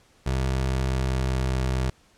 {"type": "tone with pitch glide", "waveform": "25% pulse", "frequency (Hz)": [65.41, 64.47], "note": ["C2", "C2"], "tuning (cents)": [0, -25], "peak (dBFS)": -19, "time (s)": [0.26, 1.9], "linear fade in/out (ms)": 5, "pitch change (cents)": -25, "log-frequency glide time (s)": [0.62, 1.63], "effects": ["pink hiss -59 dBFS RMS until 2.17 s", "low-pass 9000 Hz 12 dB/octave"]}